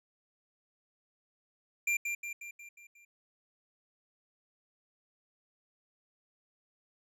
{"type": "tone with echo", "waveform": "square", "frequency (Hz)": 2379, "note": "D7", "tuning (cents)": 22, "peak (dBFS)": -28, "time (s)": [1.87, 1.97], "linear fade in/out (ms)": 5, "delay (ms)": 180, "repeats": 6, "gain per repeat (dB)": -5, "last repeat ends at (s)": 3.05, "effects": ["low-pass 11000 Hz 12 dB/octave"]}